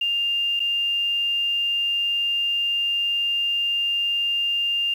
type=tone with dropouts; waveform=sine; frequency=2801 Hz; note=F7; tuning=4 cents sharp; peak=-20 dBFS; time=0.01-4.94 s; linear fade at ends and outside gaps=5 ms; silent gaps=0.595-0.601 s; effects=8-bit